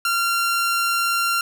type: tone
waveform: sawtooth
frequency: 1379 Hz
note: F6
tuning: 22 cents flat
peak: -15 dBFS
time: 0.05-1.41 s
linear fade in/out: 2 ms
effects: none